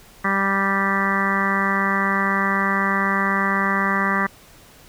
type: harmonic tone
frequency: 196 Hz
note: G3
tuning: in tune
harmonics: 1 / 2 / 3 / 4 / 5 / 6 / 7 / 8 / 9 / 10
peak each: -24 / -31 / -33 / -32 / -28 / -23 / -33 / -27 / -27 / -25 dBFS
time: 0.24-4.27 s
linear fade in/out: 10 ms
effects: pink hiss -48 dBFS RMS until 4.88 s